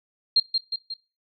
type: tone with echo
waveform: sine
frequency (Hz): 4196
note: C8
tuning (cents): +4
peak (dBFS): -14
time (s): 0.36-0.4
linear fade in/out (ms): 5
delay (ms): 180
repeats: 3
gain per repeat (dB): -5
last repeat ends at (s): 0.94
effects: noise-tail reverb RT60 0.3 s tail -19 dB re dry

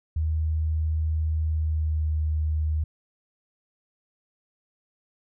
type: tone with pitch glide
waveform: sine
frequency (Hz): 78.6 to 77.34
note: D#2 to D#2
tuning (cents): +18 to -10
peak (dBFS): -22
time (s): 0.16-2.84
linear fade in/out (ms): 5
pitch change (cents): -28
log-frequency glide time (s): 1.47-2.12
effects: none

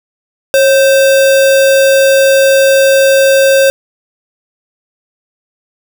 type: tone with sample-and-hold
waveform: sine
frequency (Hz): 544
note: C#5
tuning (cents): -33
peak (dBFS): -4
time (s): 0.54-3.7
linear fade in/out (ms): 0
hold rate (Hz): 2100
effects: none

